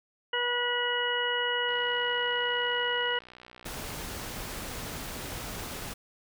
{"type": "harmonic tone", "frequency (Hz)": 485.6, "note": "B4", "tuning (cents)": -29, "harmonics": [1, 2, 3, 4, 6], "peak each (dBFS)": [-33, -34, -33, -33, -31], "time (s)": [0.33, 3.19], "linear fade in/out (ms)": 5}
{"type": "click train", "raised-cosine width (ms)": 0.3, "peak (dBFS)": -32, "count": 198, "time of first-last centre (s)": [1.69, 4.898], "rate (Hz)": 61.4}
{"type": "noise", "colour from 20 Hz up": "pink", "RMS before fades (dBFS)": -38, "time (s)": [3.65, 5.94], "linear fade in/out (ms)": 10}
{"effects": []}